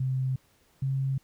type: tone pair in turn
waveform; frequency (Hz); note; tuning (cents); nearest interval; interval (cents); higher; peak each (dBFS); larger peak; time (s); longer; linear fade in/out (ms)
sine; 130.81 / 134.72; C3 / C#3; 0 / -49; minor second; 51; second; -25; neither; 0-0.36 / 0.82-1.18; neither; 5
effects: pink hiss -65 dBFS RMS until 1.23 s